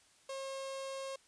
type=tone with notch filter; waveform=sawtooth; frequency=539 Hz; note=C#5; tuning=49 cents flat; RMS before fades=-42 dBFS; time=0.29-1.16 s; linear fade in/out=5 ms; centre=1800 Hz; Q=1.8; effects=white hiss -66 dBFS RMS until 1.27 s + resampled to 22050 Hz